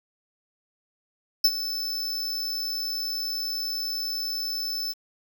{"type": "tone with ADSR envelope", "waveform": "square", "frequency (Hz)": 5270, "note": "E8", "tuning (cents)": -1, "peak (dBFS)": -14, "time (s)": [1.44, 4.94], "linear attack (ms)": 7, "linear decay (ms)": 51, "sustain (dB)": -14, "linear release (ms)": 30, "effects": ["8-bit"]}